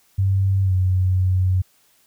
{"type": "tone with pitch glide", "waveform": "sine", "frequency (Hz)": [96.8, 92.64], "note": ["G2", "F#2"], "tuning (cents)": [-21, 3], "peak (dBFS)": -15, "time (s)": [0.18, 1.62], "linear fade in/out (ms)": 10, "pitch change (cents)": -76, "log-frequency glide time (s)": [0.63, 0.73], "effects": ["white hiss -59 dBFS RMS until 2.06 s"]}